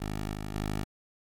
10% pulse tone with level steps, 51.7 Hz, G#1, 7 cents flat, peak -24 / -27 / -22 dBFS, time 0-0.84 s, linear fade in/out 10 ms, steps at 0.34 / 0.55 s, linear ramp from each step 2 ms, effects MP3 96 kbps

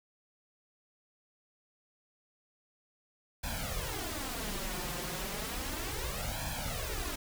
pink noise with flanger, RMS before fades -37 dBFS, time 3.43-7.16 s, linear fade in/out 10 ms, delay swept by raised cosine 1.2 to 5.7 ms, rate 0.33 Hz, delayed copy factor +0.85, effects none

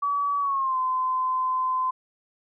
sine tone with pitch glide, 1141 to 1028.3 Hz, C#6 to C6, +50 to -30 cents, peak -22 dBFS, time 0.02-1.91 s, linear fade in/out 10 ms, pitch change -180 cents, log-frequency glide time 0.4-0.78 s, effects none

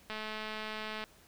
click train, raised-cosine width 0.3 ms, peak -24 dBFS, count 204, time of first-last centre 0.1-1.04 s, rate 216 Hz, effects pink hiss -61 dBFS RMS until 1.27 s

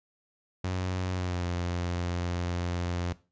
sawtooth tone with pitch glide, 92 to 87.79 Hz, F#2 to F2, -9 to +10 cents, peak -25 dBFS, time 0.64-3.13 s, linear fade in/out 5 ms, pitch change -81 cents, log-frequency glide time 1.13-1.46 s, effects noise-tail reverb RT60 0.3 s tail -17 dB re dry + resampled to 16000 Hz

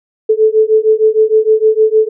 sine beating tone pair, 432.9 / 439.4 Hz, A4 / A4, -28 / -2 cents, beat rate 6.5 Hz, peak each -10 dBFS, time 0.29-2.09 s, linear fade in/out 10 ms, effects none

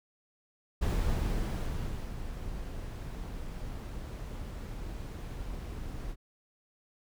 brown noise with ADSR envelope, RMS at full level -28 dBFS, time 0.81-6.16 s, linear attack 17 ms, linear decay 1300 ms, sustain -11 dB, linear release 50 ms, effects none

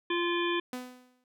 harmonic tone, 346.1 Hz, F4, 16 cents flat, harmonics 1 / 3 / 5 / 7 / 9 / 10, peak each -29 / -34 / -36 / -37 / -39 / -39 dBFS, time 0.1-0.6 s, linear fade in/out 5 ms
sawtooth tone with exponential decay, 250.9 Hz, B3, 28 cents sharp, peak -29 dBFS, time 0.73-1.24 s, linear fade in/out 2 ms, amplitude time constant 110 ms
effects none

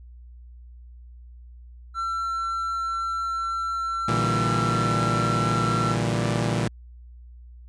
triangle tone, 1349 Hz, E6, 40 cents sharp, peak -23 dBFS, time 1.94-5.96 s, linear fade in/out 50 ms
sawtooth chord, E half-diminished seventh, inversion second, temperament equal with one note detuned, 117.42 / 146.83 / 164.81 / 196 Hz, Bb2 / D3 / E3 / G3, +13 / 0 / 0 / 0 cents, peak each -21 / -27 / -24 / -27 dBFS, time 4.08-6.68 s, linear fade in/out 5 ms
effects added 60 Hz sine -42 dBFS peak until 7.68 s + resampled to 22050 Hz

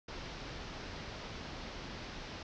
pink low-pass noise, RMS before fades -45 dBFS, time 0.08-2.43 s, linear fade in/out 5 ms, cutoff 5700 Hz, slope 48 dB/octave, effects none

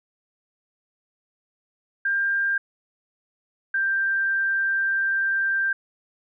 sine tone pair in turn, 1595 / 1577.6 Hz, G6 / G6, +30 / +11 cents, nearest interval unison, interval 19 cents, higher first, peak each -20 dBFS, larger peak neither, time 2.05-2.58 / 3.74-5.73 s, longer second, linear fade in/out 5 ms, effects none

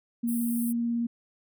sine tone with vibrato, 234.8 Hz, A#3, 13 cents sharp, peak -25 dBFS, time 0.23-1.07 s, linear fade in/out 10 ms, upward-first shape triangle, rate 18 Hz, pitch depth 12 cents each way
pink high-pass noise, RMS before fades -38 dBFS, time 0.27-0.73 s, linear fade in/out 20 ms, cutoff 8700 Hz, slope 96 dB/octave
effects none

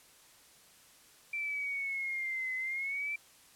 sine exponential two-way sweep, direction down then up, 2349 to 2031 to 2349 Hz, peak -33 dBFS, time 1.33-3.16 s, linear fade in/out 5 ms, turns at 2.55 s, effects white hiss -60 dBFS RMS until 3.55 s + low-pass 12000 Hz 12 dB/octave

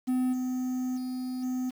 triangle tone with level steps, 254.2 Hz, C4, 50 cents flat, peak -22 / -26 / -29 / -26 dBFS, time 0.07-1.71 s, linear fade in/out 20 ms, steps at 0.32 / 0.96 / 1.42 s, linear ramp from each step 20 ms, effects 8-bit

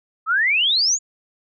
sine exponential sweep, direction up, 1244.5 to 7040 Hz, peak -15 dBFS, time 0.26-0.99 s, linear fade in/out 50 ms, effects none

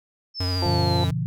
sine exponential sweep, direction down, 5340 to 3844 Hz, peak -28 dBFS, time 0.34-1.09 s, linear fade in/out 50 ms
square tone with vibrato, 91 Hz, F#2, 28 cents flat, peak -24 dBFS, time 0.4-1.11 s, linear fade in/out 5 ms, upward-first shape sine, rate 13 Hz, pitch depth 28 cents each way
harmonic tone, 174.61 Hz, F3, in tune, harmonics 2 / 3 / 4 / 5, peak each -28 / -31 / -33 / -28 dBFS, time 0.62-1.04 s, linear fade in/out 2 ms
sine chord, A# diminished, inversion none, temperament just, 116.54 / 139.85 / 167.82 Hz, A#2 / C#3 / E3, 0 / +16 / +31 cents, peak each -27 dBFS, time 0.66-1.26 s, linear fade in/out 0 ms
effects none

